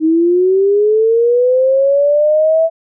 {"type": "linear sweep", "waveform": "sine", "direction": "up", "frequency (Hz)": [311.1, 659.3], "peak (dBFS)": -8, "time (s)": [0, 2.7], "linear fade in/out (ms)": 50, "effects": []}